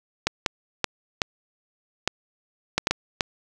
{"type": "clicks", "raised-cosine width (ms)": 0.2, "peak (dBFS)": -3, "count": 9, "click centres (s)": [0.27, 0.462, 0.843, 1.218, 2.076, 2.78, 2.871, 2.91, 3.208], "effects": []}